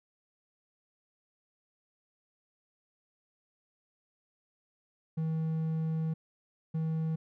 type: tone pair in turn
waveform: triangle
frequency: 160 / 160 Hz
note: D#3 / D#3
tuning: +49 / +49 cents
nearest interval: unison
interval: 0 cents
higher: neither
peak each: -27 / -27 dBFS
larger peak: neither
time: 5.17-6.14 / 6.74-7.16 s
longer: first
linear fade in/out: 10 ms
effects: none